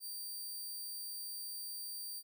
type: tone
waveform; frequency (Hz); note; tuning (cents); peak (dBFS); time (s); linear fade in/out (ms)
10% pulse; 4673; D8; -9; -35; 0-2.23; 50
effects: none